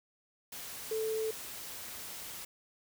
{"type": "tone in noise", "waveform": "sine", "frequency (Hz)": 440, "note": "A4", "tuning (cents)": 0, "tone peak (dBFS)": -31, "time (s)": [0.91, 1.31], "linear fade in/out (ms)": 5, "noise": "white", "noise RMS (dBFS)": -44, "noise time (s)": [0.52, 2.45], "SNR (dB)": 10, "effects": []}